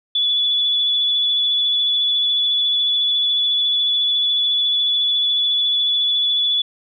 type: tone with vibrato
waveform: sine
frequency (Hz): 3432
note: A7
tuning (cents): -44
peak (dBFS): -15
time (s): 0.15-6.62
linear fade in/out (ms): 5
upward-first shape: sine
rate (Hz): 14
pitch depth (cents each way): 15
effects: none